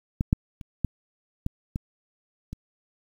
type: clicks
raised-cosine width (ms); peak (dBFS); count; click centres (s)
5; -11 / -6 / -27 / -11 / -14 / -16 / -22; 7; 0.209 / 0.329 / 0.612 / 0.847 / 1.464 / 1.759 / 2.53
effects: 8-bit